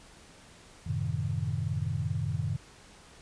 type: chord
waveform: sine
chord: F# diminished seventh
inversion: none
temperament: equal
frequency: 92.5 / 110 / 130.81 / 155.56 Hz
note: F#2 / A2 / C3 / Eb3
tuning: 0 / 0 / 0 / 0 cents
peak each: -34 dBFS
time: 0.86-2.57 s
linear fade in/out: 10 ms
effects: pink hiss -54 dBFS RMS until 3.21 s + resampled to 22050 Hz